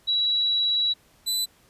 sine / sawtooth tone pair in turn, 3906 / 3995 Hz, B7 / B7, -20 / +19 cents, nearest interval unison, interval 39 cents, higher second, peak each -20 dBFS, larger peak neither, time 0.07-0.94 / 1.26-1.46 s, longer first, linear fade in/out 20 ms, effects pink hiss -59 dBFS RMS until 1.69 s + resampled to 32000 Hz

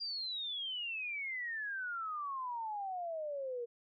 sine exponential sweep, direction down, 4831 to 466.2 Hz, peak -37 dBFS, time 0-3.66 s, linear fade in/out 20 ms, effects none

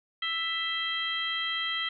harmonic tone with a mistuned harmonic, 661 Hz, E5, 5 cents sharp, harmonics 2 / 3 / 4 / 5 / 6, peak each -37 / -33 / -42 / -31 / -41 dBFS, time 0.22-1.89 s, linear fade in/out 5 ms, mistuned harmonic 5, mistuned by -57 cents, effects none

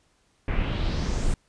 brown noise with low-pass filter sweep, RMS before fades -25 dBFS, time 0.48-1.34 s, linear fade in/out 2 ms, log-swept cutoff 2100 to 9200 Hz, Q 2.9, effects pink hiss -66 dBFS RMS until 1.48 s + resampled to 22050 Hz

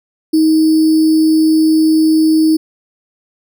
sine tone with sample-and-hold, 315.4 Hz, D#4, 24 cents sharp, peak -7 dBFS, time 0.33-2.57 s, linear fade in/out 10 ms, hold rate 4900 Hz, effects none

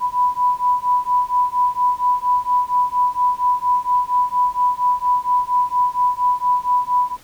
sine beating tone pair, 987.8 / 992.1 Hz, B5 / B5, 0 / +8 cents, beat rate 4.3 Hz, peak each -18 dBFS, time 0-7.17 s, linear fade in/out 50 ms, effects pink hiss -47 dBFS RMS until 7.23 s

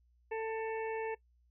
harmonic tone, 444.6 Hz, A4, 18 cents sharp, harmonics 1 / 2 / 4 / 5 / 6, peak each -35 / -41 / -47 / -49 / -51 dBFS, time 0.31-1.15 s, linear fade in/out 10 ms, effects noise-tail reverb RT60 0.1 s tail -20 dB re dry + added 60 Hz sine -66 dBFS peak until 1.5 s

